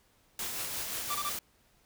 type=noise with tremolo; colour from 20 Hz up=white; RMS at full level=-35 dBFS; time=0.39-1.39 s; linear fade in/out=2 ms; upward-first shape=triangle; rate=5.7 Hz; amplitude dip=35%
type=tone bursts; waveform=45% pulse; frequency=1174.7 Hz; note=D6; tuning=in tune; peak=-32 dBFS; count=3; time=1.1-1.294 s; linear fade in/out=5 ms; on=48 ms; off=25 ms
effects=pink hiss -67 dBFS RMS until 1.85 s